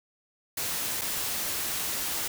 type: noise with dropouts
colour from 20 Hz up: white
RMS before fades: -31 dBFS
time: 0.57-2.28 s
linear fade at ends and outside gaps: 5 ms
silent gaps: 1.013-1.016 s
effects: none